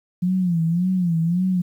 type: tone with vibrato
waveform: sine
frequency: 174.61 Hz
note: F3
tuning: in tune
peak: -17 dBFS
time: 0.22-1.62 s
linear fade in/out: 10 ms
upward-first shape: sine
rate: 1.8 Hz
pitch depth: 120 cents each way
effects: 9-bit